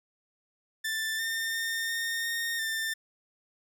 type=tone with pitch steps; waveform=sawtooth; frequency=1770 / 1810 / 1820 / 1832 / 1842 / 1790 Hz; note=A6 / A6 / A#6 / A#6 / A#6 / A6; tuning=+10 / +48 / -42 / -31 / -21 / +29 cents; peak=-26 dBFS; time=0.84-2.94 s; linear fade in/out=10 ms; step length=350 ms; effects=none